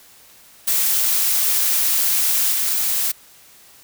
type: noise with level steps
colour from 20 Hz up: blue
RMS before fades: -18 / -20 dBFS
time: 0.67-3.12 s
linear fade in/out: 10 ms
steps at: 2.52 s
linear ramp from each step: 10 ms
effects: white hiss -48 dBFS RMS until 3.83 s